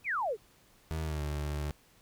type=exponential sweep; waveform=sine; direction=down; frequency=2637 to 382.2 Hz; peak=-29 dBFS; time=0.04-0.37 s; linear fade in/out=50 ms
type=tone with pitch glide; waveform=30% pulse; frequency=79.5 to 73.75 Hz; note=D#2 to D2; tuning=+38 to +8 cents; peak=-30 dBFS; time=0.91-1.71 s; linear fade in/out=0 ms; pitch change=-130 cents; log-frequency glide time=1.03-1.22 s
effects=pink hiss -63 dBFS RMS until 2.01 s